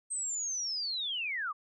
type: linear sweep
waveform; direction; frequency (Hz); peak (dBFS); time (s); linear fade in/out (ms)
sine; down; 8372 to 1108.7; -32; 0.1-1.53; 20
effects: none